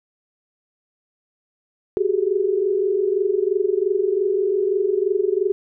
sine tone cluster, 374.6 / 397.2 / 420.4 Hz, F#4 / G4 / G#4, +21 / +23 / +21 cents, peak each -21 / -22 / -22 dBFS, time 1.97-5.52 s, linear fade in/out 0 ms, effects none

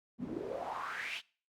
pink noise with band-pass filter sweep, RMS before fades -40 dBFS, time 0.18-1.22 s, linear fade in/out 50 ms, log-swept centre 210 to 3200 Hz, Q 5.2, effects noise-tail reverb RT60 0.4 s tail -22 dB re dry

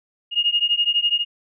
sine beating tone pair, 2847 / 2859 Hz, F7 / F7, +33 / +40 cents, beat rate 12 Hz, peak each -20 dBFS, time 0.31-1.25 s, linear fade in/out 50 ms, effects none

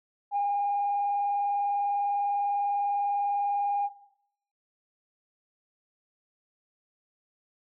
sine tone with vibrato, 810 Hz, G#5, 43 cents flat, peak -23 dBFS, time 0.31-3.9 s, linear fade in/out 50 ms, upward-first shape triangle, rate 20 Hz, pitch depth 27 cents each way, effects noise-tail reverb RT60 0.8 s tail -20 dB re dry + tanh soft clip ceiling -20 dBFS

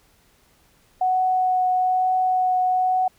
sine tone with vibrato, 740 Hz, F#5, in tune, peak -17 dBFS, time 1.01-3.08 s, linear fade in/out 5 ms, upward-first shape triangle, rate 1.1 Hz, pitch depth 10 cents each way, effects pink hiss -59 dBFS RMS until 3.18 s

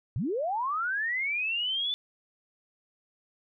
sine linear sweep, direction up, 92.5 to 3520 Hz, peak -27 dBFS, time 0.16-1.94 s, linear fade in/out 0 ms, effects none

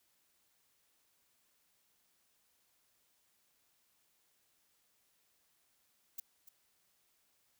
violet noise with echo, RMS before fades -41 dBFS, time 6.18-6.2 s, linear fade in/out 5 ms, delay 290 ms, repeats 1, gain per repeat -14 dB, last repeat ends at 6.49 s, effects white hiss -75 dBFS RMS until 7.59 s

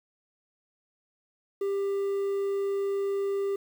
triangle tone with quantisation, 396.3 Hz, G4, 19 cents sharp, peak -24 dBFS, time 1.61-3.56 s, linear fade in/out 5 ms, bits 9, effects none

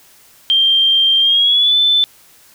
sine tone with pitch glide, 3172 to 3520 Hz, G7 to A7, +20 to 0 cents, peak -9 dBFS, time 0.5-2.04 s, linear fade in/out 0 ms, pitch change +180 cents, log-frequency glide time 1.2-1.78 s, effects white hiss -47 dBFS RMS until 2.54 s

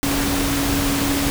sine tone in noise, 280 Hz, C#4, 18 cents sharp, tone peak -21 dBFS, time 0.03-1.3 s, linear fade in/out 0 ms, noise pink, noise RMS -22 dBFS, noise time 0.03-1.3 s, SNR -2 dB, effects none

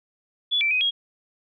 sine tone with pitch steps, 3427 / 2336 / 2508 / 3281 Hz, A7 / D7 / D#7 / G#7, -46 / -10 / +13 / -22 cents, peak -19 dBFS, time 0.51-0.91 s, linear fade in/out 20 ms, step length 100 ms, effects none

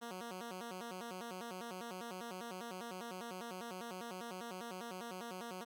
10% pulse tone with vibrato, 208 Hz, G#3, 3 cents sharp, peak -36 dBFS, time 0.01-5.65 s, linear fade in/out 20 ms, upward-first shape square, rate 5 Hz, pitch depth 210 cents each way, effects none

